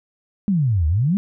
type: exponential two-way sweep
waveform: sine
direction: down then up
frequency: 212.1 to 73.42 to 212.1 Hz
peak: -15 dBFS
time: 0.48-1.17 s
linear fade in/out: 0 ms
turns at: 0.87 s
effects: none